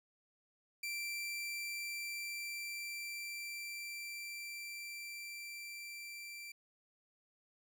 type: tone with level ramp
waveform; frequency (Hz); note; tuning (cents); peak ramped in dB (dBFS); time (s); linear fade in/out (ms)
sawtooth; 2349; D7; 0; -35 to -43; 0.83-6.52; 5
effects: none